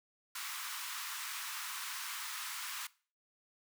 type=high-pass noise; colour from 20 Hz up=pink; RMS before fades=-42 dBFS; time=0.35-2.87 s; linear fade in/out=5 ms; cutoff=990 Hz; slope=48 dB/octave; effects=noise-tail reverb RT60 0.4 s tail -21 dB re dry